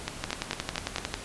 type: two click trains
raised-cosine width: 0.2 ms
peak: -12 / -11 dBFS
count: 5 / 11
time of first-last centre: 0.08-0.983 / 0.24-1.141 s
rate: 4.43 / 11.1 Hz
effects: pink hiss -41 dBFS RMS until 1.24 s + resampled to 24000 Hz